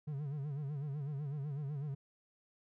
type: tone with vibrato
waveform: triangle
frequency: 143.6 Hz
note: D3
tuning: 39 cents flat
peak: -35 dBFS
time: 0.07-1.95 s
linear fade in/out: 10 ms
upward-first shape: sine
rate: 8 Hz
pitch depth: 110 cents each way
effects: none